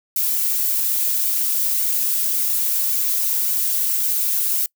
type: noise with flanger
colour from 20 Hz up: violet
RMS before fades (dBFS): -20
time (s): 0.16-4.66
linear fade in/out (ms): 2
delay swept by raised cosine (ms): 1.3 to 5.4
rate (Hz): 1.8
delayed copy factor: +0.6
effects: noise-tail reverb RT60 0.1 s tail -25 dB re dry